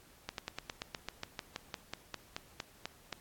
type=slowing click train; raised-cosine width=0.2 ms; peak=-20 dBFS; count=18; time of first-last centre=0.29-3.127 s; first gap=92 ms; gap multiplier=1.07; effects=pink hiss -61 dBFS RMS until 3.2 s + AAC 64 kbps